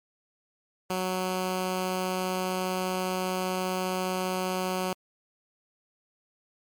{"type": "tone", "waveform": "10% pulse", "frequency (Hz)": 185, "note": "F#3", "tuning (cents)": 0, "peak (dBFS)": -19, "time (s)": [0.9, 4.93], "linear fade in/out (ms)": 2, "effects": ["MP3 96 kbps"]}